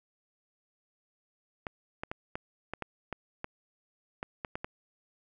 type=clicks; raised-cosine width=0.5 ms; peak=-20 dBFS; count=12; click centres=1.668 / 2.035 / 2.115 / 2.355 / 2.736 / 2.823 / 3.127 / 3.444 / 4.229 / 4.448 / 4.555 / 4.645 s; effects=none